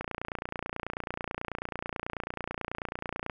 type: click train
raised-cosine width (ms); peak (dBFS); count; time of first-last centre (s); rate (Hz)
0.5; -18; 97; 0.01-3.298; 29.2
effects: none